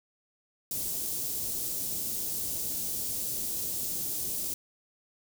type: band-stop noise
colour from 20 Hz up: white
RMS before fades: -33 dBFS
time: 0.71-4.54 s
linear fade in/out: 2 ms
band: 390 to 6200 Hz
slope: 12 dB/octave
effects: none